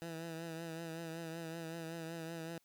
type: tone with vibrato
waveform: 15% pulse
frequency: 164.6 Hz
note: E3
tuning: 2 cents flat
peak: -36 dBFS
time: 0.02-2.58 s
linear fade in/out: 0 ms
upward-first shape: triangle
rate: 5.3 Hz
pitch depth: 48 cents each way
effects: white hiss -75 dBFS RMS until 2.64 s